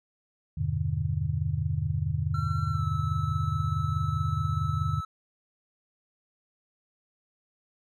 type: chord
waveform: sine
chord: E minor seventh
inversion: none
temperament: just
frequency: 82.41 / 98.89 / 123.61 / 148.33 Hz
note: E2 / G2 / B2 / D3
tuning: 0 / +16 / +2 / +18 cents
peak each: -32 / -31 / -32 / -30 dBFS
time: 0.57-5.01 s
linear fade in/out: 10 ms
type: tone with pitch glide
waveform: triangle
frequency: 1353 to 1306.9 Hz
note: E6 to E6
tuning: +45 to -15 cents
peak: -32 dBFS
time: 2.34-5.05 s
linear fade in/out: 5 ms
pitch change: -60 cents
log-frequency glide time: 2.71-2.84 s
effects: none